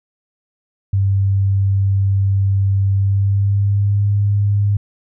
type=tone with pitch glide; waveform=sine; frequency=98 to 101.75 Hz; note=G2 to G#2; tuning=0 to -35 cents; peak=-12 dBFS; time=0.93-4.77 s; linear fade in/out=5 ms; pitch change=+65 cents; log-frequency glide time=2.93-4.05 s; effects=none